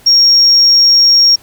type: tone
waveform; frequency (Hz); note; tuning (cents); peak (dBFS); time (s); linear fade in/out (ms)
sine; 5570; F8; -5; -3; 0.06-1.36; 10
effects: tanh soft clip ceiling 0 dBFS + pink hiss -43 dBFS RMS until 1.42 s